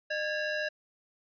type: ring-modulated tone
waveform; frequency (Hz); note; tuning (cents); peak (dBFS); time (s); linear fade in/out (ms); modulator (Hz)
35% pulse; 1124; C#6; +24; -25; 0.1-0.69; 10; 515
effects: resampled to 11025 Hz